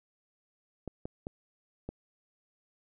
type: clicks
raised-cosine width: 2 ms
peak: -24 dBFS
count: 4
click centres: 0.877 / 1.055 / 1.269 / 1.89 s
effects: none